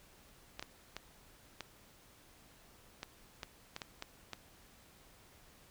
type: clicks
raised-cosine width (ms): 0.2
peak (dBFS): -24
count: 10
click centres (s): 0.595 / 0.626 / 0.966 / 1.607 / 3.031 / 3.432 / 3.764 / 3.818 / 4.024 / 4.333
effects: pink hiss -62 dBFS RMS until 5.7 s